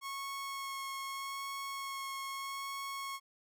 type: tone with vibrato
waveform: sawtooth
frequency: 1095 Hz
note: C#6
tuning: 22 cents flat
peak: -35 dBFS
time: 0.01-3.2 s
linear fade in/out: 50 ms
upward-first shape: sine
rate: 0.81 Hz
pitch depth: 10 cents each way
effects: none